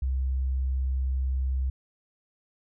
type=tone; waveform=sine; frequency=65.41 Hz; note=C2; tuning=in tune; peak=-24 dBFS; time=0.02-1.7 s; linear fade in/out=5 ms; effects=none